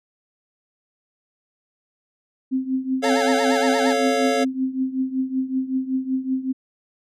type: tone with tremolo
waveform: sine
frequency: 261.6 Hz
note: C4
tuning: in tune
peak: -17 dBFS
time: 2.51-6.53 s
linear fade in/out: 20 ms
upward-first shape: triangle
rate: 5.3 Hz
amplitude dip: 85%
type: chord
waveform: square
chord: A augmented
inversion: none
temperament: equal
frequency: 440 / 554.4 / 698.5 Hz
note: A4 / C#5 / E#5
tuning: 0 / 0 / 0 cents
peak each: -24 dBFS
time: 3.02-4.45 s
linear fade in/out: 20 ms
type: tone with vibrato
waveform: 30% pulse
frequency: 838 Hz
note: G#5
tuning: 15 cents sharp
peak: -23 dBFS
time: 3.04-3.93 s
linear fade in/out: 2 ms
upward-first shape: sine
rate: 8.6 Hz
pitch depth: 180 cents each way
effects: low-pass 8000 Hz 12 dB/octave